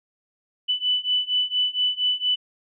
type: beating tone pair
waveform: sine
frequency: 2985 / 2989.3 Hz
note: F#7 / F#7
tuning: +15 / +17 cents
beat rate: 4.3 Hz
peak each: -24 / -23 dBFS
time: 0.68-2.36 s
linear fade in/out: 20 ms
effects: none